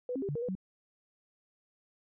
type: tone with pitch steps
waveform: sine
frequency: 496.4 / 268.9 / 395.6 / 144.9 / 468.6 / 493.1 / 188.2 Hz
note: B4 / C4 / G4 / D3 / A#4 / B4 / F#3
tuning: +9 / +47 / +16 / -23 / +9 / -3 / +30 cents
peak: -32 dBFS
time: 0.09-0.552 s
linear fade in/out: 2 ms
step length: 66 ms
effects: none